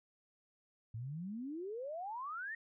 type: exponential sweep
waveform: sine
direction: up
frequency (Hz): 106.6 to 1890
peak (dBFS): -40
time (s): 0.94-2.55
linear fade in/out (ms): 5
effects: none